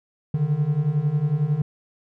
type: beating tone pair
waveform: triangle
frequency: 141.5 / 152.5 Hz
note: C#3 / D#3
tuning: +36 / -34 cents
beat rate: 11 Hz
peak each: -22 / -19 dBFS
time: 0.34-1.62 s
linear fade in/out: 5 ms
effects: none